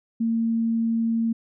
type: tone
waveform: sine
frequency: 228 Hz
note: A#3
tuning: 38 cents flat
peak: -20 dBFS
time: 0.2-1.33 s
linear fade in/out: 10 ms
effects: none